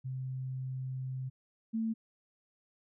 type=tone pair in turn; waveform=sine; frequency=130.3 / 223.8 Hz; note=C3 / A3; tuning=-7 / +30 cents; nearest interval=major sixth; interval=937 cents; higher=second; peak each=-35 / -30 dBFS; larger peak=second; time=0.04-1.3 / 1.73-1.94 s; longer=first; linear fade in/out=20 ms; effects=none